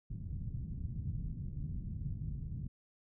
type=low-pass noise; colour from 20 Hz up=white; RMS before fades=-40 dBFS; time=0.1-2.68 s; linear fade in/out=10 ms; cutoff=150 Hz; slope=24 dB/octave; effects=none